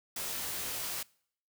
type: noise with comb filter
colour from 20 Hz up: white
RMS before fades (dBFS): -37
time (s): 0.16-1.03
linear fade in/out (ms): 5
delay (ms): 20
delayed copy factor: -0.8
effects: noise-tail reverb RT60 0.6 s tail -24 dB re dry